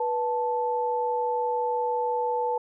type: tone pair together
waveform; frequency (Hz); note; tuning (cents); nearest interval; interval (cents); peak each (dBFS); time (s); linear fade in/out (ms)
sine; 488.3 / 877.1; B4 / A5; -20 / -6; minor seventh; 1014; -27 / -26; 0-2.58; 5
effects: none